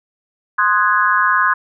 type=chord; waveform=sine; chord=Ab dominant seventh; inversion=first; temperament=equal; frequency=1046.5 / 1244.5 / 1480 / 1661.2 Hz; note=C6 / Eb6 / Gb6 / Ab6; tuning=0 / 0 / 0 / 0 cents; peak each=-16 / -18 / -18 / -17 dBFS; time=0.58-1.54 s; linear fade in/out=10 ms; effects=none